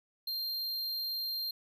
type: tone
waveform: square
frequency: 4186 Hz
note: C8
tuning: in tune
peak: -34 dBFS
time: 0.27-1.51 s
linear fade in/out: 5 ms
effects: none